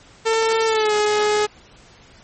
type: tone with pitch glide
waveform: sawtooth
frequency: 448.4 to 420.8 Hz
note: A4 to G#4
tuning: +33 to +23 cents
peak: -12 dBFS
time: 0.25-1.47 s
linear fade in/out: 20 ms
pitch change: -110 cents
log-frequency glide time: 0.66-0.94 s
effects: pink hiss -48 dBFS RMS until 2.23 s + MP3 32 kbps